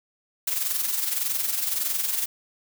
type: noise with amplitude modulation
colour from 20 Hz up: blue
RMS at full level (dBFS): -24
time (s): 0.47-2.26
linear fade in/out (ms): 5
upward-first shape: sine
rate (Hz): 21.7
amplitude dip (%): 55
effects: none